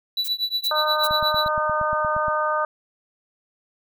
triangle tone with tremolo, 3951 Hz, B7, in tune, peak -17 dBFS, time 0.17-1.48 s, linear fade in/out 2 ms, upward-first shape triangle, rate 8.4 Hz, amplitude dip 100%
violet noise bursts, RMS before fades -29 dBFS, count 3, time 0.24-1.075 s, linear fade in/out 10 ms, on 45 ms, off 350 ms
harmonic tone, 305.8 Hz, D#4, 30 cents flat, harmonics 2 / 3 / 4 / 5, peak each -25 / -27 / -23 / -29 dBFS, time 0.71-2.65 s, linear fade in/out 2 ms
click train, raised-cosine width 5 ms, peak -23 dBFS, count 11, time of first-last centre 1.11-2.282 s, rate 8.53 Hz
effects none

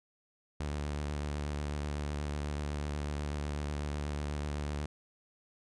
sawtooth tone with vibrato, 73.42 Hz, D2, in tune, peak -30 dBFS, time 0.6-4.86 s, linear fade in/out 5 ms, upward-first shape square, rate 8.1 Hz, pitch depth 21 cents each way, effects resampled to 22050 Hz

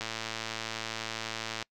click train, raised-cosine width 0.2 ms, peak -17 dBFS, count 182, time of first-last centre 0.01-1.626 s, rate 112 Hz, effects noise-tail reverb RT60 0.1 s tail -25 dB re dry

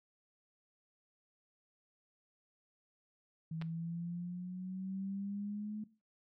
sine exponential sweep, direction up, 160.4 to 214.4 Hz, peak -38 dBFS, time 3.51-5.84 s, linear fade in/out 5 ms
clicks, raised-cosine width 0.3 ms, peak -31 dBFS, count 2, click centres 3.615 / 3.622 s
effects noise-tail reverb RT60 0.3 s tail -17 dB re dry

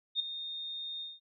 sine tone with ADSR envelope, 3669 Hz, A#7, 28 cents flat, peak -25 dBFS, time 0.15-1.2 s, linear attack 49 ms, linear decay 5 ms, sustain -12 dB, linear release 190 ms, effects noise-tail reverb RT60 0.1 s tail -25 dB re dry

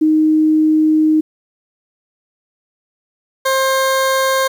sine / 20% pulse tone pair in turn, 311.1 / 530.8 Hz, D#4 / C5, 0 / +25 cents, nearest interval major sixth, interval 925 cents, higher second, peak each -9 / -8 dBFS, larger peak second, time 0.01-1.21 / 3.45-4.48 s, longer first, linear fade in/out 10 ms, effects 8-bit

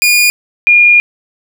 sawtooth / sine tone pair in turn, 2434 / 2423 Hz, D#7 / D#7, -39 / -47 cents, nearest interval unison, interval 8 cents, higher first, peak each -3 dBFS, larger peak neither, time 0.02-0.3 / 0.67-1 s, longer second, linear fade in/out 0 ms, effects none

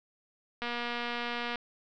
click train, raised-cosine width 0.3 ms, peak -19 dBFS, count 225, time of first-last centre 0.62-1.557 s, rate 239 Hz, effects low-pass 5000 Hz 12 dB/octave

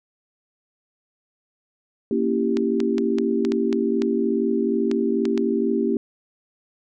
sine chord, A# diminished seventh, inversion none, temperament equal, 233.1 / 277.2 / 329.6 / 392 Hz, A#3 / C#4 / E4 / G4, 0 / 0 / 0 / 0 cents, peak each -23 / -26 / -26 / -23 dBFS, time 2.11-5.97 s, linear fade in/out 2 ms
clicks, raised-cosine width 0.2 ms, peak -14 dBFS, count 11, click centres 2.57 / 2.803 / 2.982 / 3.185 / 3.45 / 3.52 / 3.728 / 4.02 / 4.914 / 5.254 / 5.377 s
effects none

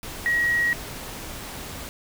sine tone in noise, 1902 Hz, A#6, 34 cents sharp, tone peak -19 dBFS, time 0.26-0.73 s, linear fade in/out 0 ms, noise pink, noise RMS -36 dBFS, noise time 0.03-1.89 s, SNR +14 dB, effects none

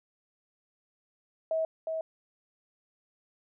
sine tone with echo, 643 Hz, E5, 43 cents flat, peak -26 dBFS, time 1.51-1.65 s, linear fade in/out 2 ms, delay 360 ms, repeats 1, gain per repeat -4 dB, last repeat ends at 2.01 s, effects none

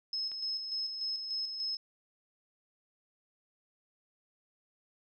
sine tone with tremolo, 5180 Hz, E8, 31 cents flat, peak -32 dBFS, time 0.13-1.77 s, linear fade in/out 2 ms, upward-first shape square, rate 3.4 Hz, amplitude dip 45%
click, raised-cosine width 0.2 ms, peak -34 dBFS, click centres 0.317 s
effects none

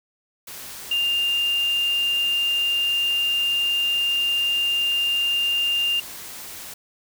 sine tone in noise, 2800 Hz, F7, 4 cents sharp, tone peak -19 dBFS, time 0.91-6 s, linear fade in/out 5 ms, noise white, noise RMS -37 dBFS, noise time 0.47-6.74 s, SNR +15 dB, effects none

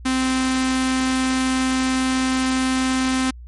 sawtooth tone with notch filter, 260 Hz, C4, 11 cents flat, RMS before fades -20 dBFS, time 0.05-3.31 s, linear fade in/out 10 ms, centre 570 Hz, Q 1, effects added 60 Hz sine -35 dBFS peak until 3.47 s + MP3 48 kbps

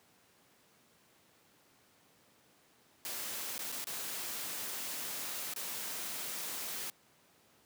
white noise with dropouts, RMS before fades -40 dBFS, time 3.05-6.9 s, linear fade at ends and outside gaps 0 ms, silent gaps 3.58-3.592 / 3.718-3.724 / 3.842-3.87 / 5.537-5.562 s, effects pink hiss -66 dBFS RMS until 7.65 s + high-pass 150 Hz 12 dB/octave

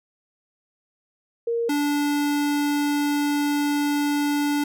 sine / square tone pair in turn, 466.2 / 290.6 Hz, A#4 / D4, 0 / -18 cents, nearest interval minor sixth, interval 818 cents, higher first, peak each -21 dBFS, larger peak neither, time 1.47-1.69 / 1.69-4.64 s, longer second, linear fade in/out 5 ms, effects none

